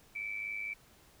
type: tone with amplitude modulation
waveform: sine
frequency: 2314 Hz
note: D7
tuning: 26 cents flat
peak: -33 dBFS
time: 0.15-0.74 s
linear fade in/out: 10 ms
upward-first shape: sine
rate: 104 Hz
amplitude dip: 65%
effects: pink hiss -62 dBFS RMS until 1.2 s

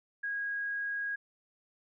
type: tone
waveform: sine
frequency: 1643 Hz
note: G#6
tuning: 19 cents flat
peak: -32 dBFS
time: 0.23-1.16 s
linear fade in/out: 10 ms
effects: none

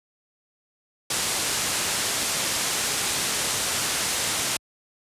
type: low-pass noise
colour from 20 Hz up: white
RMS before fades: -26 dBFS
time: 1.1-4.57 s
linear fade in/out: 5 ms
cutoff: 9900 Hz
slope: 24 dB/octave
effects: high-pass 60 Hz 12 dB/octave + resampled to 32000 Hz

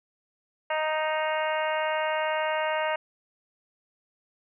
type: harmonic tone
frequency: 311.1 Hz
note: D#4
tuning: in tune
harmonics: 2 / 3 / 4 / 5 / 6 / 7 / 8 / 9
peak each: -28 / -30 / -36 / -35 / -36 / -37 / -43 / -38 dBFS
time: 0.7-2.96 s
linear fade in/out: 5 ms
effects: none

